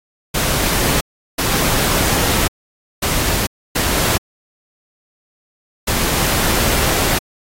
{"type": "noise bursts at uneven times", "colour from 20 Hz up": "pink", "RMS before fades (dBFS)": -17, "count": 5, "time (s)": [[0.34, 1.01], [1.38, 2.48], [3.02, 3.47], [3.75, 4.18], [5.87, 7.19]], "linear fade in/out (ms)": 10, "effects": ["AAC 48 kbps"]}